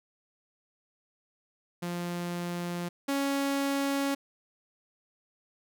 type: tone pair in turn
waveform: sawtooth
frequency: 174.5 / 277.7 Hz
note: F3 / C#4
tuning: -1 / +3 cents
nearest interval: minor sixth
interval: 804 cents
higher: second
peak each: -28 / -23 dBFS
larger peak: second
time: 1.82-2.89 / 3.08-4.15 s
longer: neither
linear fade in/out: 10 ms
effects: none